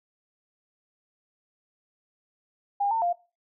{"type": "tone with pitch steps", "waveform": "sine", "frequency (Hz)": [807, 903, 698], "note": ["G#5", "A5", "F5"], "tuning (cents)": [-50, 45, -1], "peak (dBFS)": -22, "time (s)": [2.8, 3.13], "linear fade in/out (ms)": 10, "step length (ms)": 110, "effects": ["noise-tail reverb RT60 0.3 s tail -19 dB re dry"]}